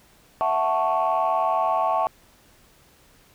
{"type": "chord", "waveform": "sine", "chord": "F# minor seventh", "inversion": "third", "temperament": "equal", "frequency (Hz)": [659.3, 740, 880, 1108.7], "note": ["E5", "F#5", "A5", "C#6"], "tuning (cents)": [0, 0, 0, 0], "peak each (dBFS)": -24, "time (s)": [0.41, 2.07], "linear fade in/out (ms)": 0, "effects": ["tanh soft clip ceiling -13 dBFS", "pink hiss -56 dBFS RMS until 3.34 s"]}